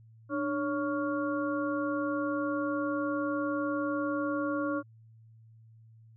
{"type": "harmonic tone with a mistuned harmonic", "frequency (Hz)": 280, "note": "C#4", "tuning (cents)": 18, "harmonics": [1, 2, 4, 5], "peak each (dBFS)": [-31, -34, -37, -38], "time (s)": [0.29, 4.83], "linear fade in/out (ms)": 50, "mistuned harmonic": 1, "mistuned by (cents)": 100, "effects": ["added 112 Hz sine -53 dBFS peak until 6.16 s"]}